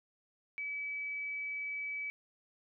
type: tone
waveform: sine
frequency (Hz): 2291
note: D7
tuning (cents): -44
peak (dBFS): -36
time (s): 0.58-2.1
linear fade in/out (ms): 0
effects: none